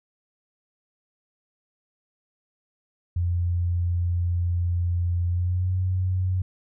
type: tone with pitch glide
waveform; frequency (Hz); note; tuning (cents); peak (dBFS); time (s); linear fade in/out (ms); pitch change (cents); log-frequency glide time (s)
sine; 87.31 to 92.39; F2 to F#2; 0 to -2; -21; 3.16-6.42; 5; +98; 5.27-5.73
effects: none